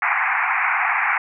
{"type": "band-pass noise", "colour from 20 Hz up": "white", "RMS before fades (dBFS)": -20, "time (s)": [0.02, 1.18], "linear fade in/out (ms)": 2, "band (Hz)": [740, 2400], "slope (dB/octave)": 96, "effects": []}